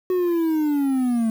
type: linear sweep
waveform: triangle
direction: down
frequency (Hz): 370 to 220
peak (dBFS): -16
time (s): 0.1-1.3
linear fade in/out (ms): 2
effects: 7-bit